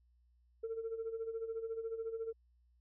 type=tone with tremolo; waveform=sine; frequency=452 Hz; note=A4; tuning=47 cents sharp; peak=-34 dBFS; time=0.63-2.33 s; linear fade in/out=10 ms; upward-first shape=sine; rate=14 Hz; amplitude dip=70%; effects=tanh soft clip ceiling -33 dBFS + added 60 Hz sine -67 dBFS peak until 2.8 s